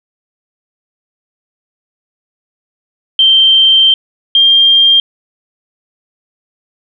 sine tone pair in turn, 3136 / 3196 Hz, G7 / G7, 0 / +33 cents, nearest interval unison, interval 33 cents, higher second, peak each -4 dBFS, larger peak neither, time 3.19-3.94 / 4.35-5 s, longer first, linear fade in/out 2 ms, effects none

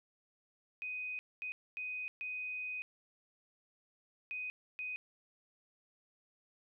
sine tone bursts at uneven times, 2500 Hz, D#7, 8 cents sharp, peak -38 dBFS, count 6, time 0.82-1.19 / 1.42-1.52 / 1.77-2.08 / 2.21-2.82 / 4.31-4.5 / 4.79-4.96 s, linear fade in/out 0 ms, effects none

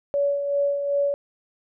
sine tone with tremolo, 567 Hz, C#5, 39 cents sharp, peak -18 dBFS, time 0.14-1.14 s, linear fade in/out 0 ms, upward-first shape sine, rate 2.6 Hz, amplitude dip 50%, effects none

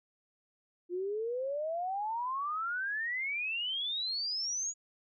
sine exponential sweep, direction up, 345.4 to 6870 Hz, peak -32 dBFS, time 0.89-4.74 s, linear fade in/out 50 ms, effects none

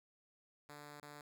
5% pulse tone with dropouts, 146.83 Hz, D3, in tune, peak -40 dBFS, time 0.69-1.21 s, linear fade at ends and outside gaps 2 ms, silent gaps 1-1.027 s, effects none

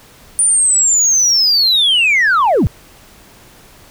sine linear sweep, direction down, 9380 to 56.8 Hz, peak -7 dBFS, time 0.39-2.67 s, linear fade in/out 0 ms, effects tanh soft clip ceiling -7 dBFS + pink hiss -43 dBFS RMS until 3.9 s

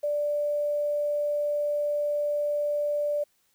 sine tone with quantisation, 587.3 Hz, D5, in tune, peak -24 dBFS, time 0.03-3.24 s, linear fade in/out 10 ms, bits 9, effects white hiss -69 dBFS RMS until 3.54 s

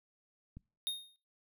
click, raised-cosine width 5 ms, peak -35 dBFS, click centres 0.57 s
square tone with exponential decay, 3700 Hz, A#7, 14 cents flat, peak -31 dBFS, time 0.87-1.16 s, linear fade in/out 0 ms, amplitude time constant 61 ms
effects noise-tail reverb RT60 0.4 s tail -26 dB re dry

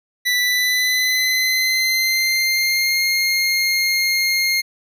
25% pulse tone with pitch glide, 1977 to 2131 Hz, B6 to C7, +1 to +31 cents, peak -12 dBFS, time 0.25-4.62 s, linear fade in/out 20 ms, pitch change +130 cents, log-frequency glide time 0.38-3.01 s, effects none

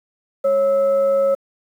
sine tone with frequency modulation, 549 Hz, C#5, 17 cents flat, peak -13 dBFS, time 0.44-1.35 s, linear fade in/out 10 ms, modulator 756 Hz, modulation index 0.32, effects high-pass 300 Hz 12 dB/octave + 8-bit

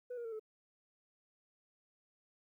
sine tone with pitch steps, 493.9 / 473.2 / 453.4 / 434.5 Hz, B4 / A#4 / A#4 / A4, 0 / +26 / -48 / -22 cents, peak -38 dBFS, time 0.1-0.396 s, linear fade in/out 10 ms, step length 74 ms, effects tanh soft clip ceiling -39 dBFS + 13-bit

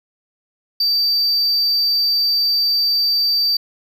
triangle tone, 4646 Hz, D8, 20 cents flat, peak -13 dBFS, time 0.8-3.57 s, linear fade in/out 5 ms, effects none

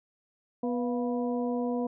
harmonic tone with a mistuned harmonic, 244.9 Hz, B3, 14 cents flat, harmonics 1 / 2 / 3 / 4, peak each -29 / -32 / -38 / -42 dBFS, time 0.63-1.87 s, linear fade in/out 5 ms, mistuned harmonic 3, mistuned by -76 cents, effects none

